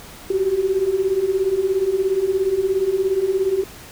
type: beating tone pair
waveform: sine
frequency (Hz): 370 / 387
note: F#4 / G4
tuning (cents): 0 / -22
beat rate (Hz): 17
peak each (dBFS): -22 / -18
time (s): 0.3-3.64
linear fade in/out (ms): 5
effects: pink hiss -40 dBFS RMS until 3.91 s